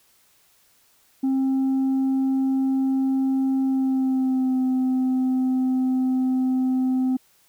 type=tone with pitch glide; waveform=sine; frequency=266.2 to 257.9 Hz; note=C4 to C4; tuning=+30 to -25 cents; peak=-16 dBFS; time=1.23-7.17 s; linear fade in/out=10 ms; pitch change=-55 cents; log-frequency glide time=3.63-4.59 s; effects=tanh soft clip ceiling -18 dBFS + white hiss -60 dBFS RMS until 7.48 s